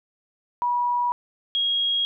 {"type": "tone pair in turn", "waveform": "sine", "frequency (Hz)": [970, 3282], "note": ["B5", "G#7"], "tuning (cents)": [-31, -21], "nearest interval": "octave + major sixth", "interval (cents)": 2110, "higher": "second", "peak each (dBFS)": -20, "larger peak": "neither", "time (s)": [[0.62, 1.12], [1.55, 2.05]], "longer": "neither", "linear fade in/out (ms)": 0, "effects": []}